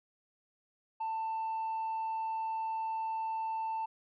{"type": "tone with tanh clipping", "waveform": "triangle", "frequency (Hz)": 890, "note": "A5", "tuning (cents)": 20, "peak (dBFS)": -33, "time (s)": [1, 3.86], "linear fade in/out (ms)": 10, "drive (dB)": 6, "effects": []}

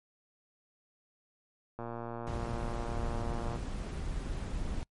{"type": "click train", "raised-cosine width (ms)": 1, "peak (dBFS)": -26, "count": 208, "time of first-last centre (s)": [1.79, 3.559], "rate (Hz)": 117}
{"type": "noise", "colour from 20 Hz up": "brown", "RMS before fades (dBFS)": -36, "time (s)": [2.27, 4.83], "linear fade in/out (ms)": 0}
{"effects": ["noise-tail reverb RT60 0.1 s tail -26 dB re dry", "MP3 48 kbps"]}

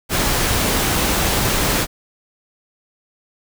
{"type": "noise", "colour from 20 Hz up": "pink", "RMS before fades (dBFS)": -18, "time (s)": [0.09, 1.87], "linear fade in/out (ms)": 50, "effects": []}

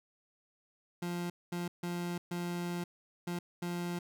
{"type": "tone bursts at uneven times", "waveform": "30% pulse", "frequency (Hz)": 174.61, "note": "F3", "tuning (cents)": 0, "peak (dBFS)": -32, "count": 6, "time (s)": [[1.02, 1.3], [1.52, 1.68], [1.83, 2.18], [2.31, 2.84], [3.27, 3.39], [3.62, 3.99]], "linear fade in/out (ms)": 5, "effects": []}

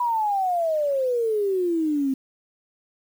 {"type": "exponential sweep", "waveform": "sine", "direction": "down", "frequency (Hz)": [987.8, 261.6], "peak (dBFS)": -20, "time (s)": [0, 2.14], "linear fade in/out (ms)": 5, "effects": ["8-bit"]}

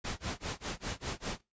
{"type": "noise with tremolo", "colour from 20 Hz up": "pink", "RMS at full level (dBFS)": -35, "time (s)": [0.04, 1.41], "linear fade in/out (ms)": 10, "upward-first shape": "sine", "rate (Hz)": 5, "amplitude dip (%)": 100, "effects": ["noise-tail reverb RT60 0.2 s tail -18 dB re dry", "resampled to 16000 Hz"]}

